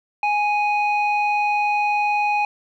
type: tone with low-pass filter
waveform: square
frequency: 830.6 Hz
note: G#5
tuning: in tune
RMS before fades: -20 dBFS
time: 0.23-2.45 s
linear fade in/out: 2 ms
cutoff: 2100 Hz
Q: 4.6
effects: none